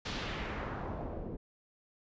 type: noise with low-pass filter sweep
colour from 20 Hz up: pink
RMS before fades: -39 dBFS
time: 0.05-1.37 s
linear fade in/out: 10 ms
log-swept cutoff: 4900 to 370 Hz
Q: 1.3
effects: resampled to 16000 Hz